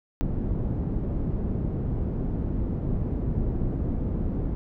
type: low-pass noise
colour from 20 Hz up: pink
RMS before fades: -27 dBFS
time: 0.21-4.55 s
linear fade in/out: 0 ms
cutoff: 290 Hz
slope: 12 dB/octave
effects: none